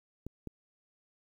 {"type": "clicks", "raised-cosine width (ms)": 3, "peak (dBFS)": -27, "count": 2, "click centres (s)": [0.266, 0.473], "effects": ["10-bit"]}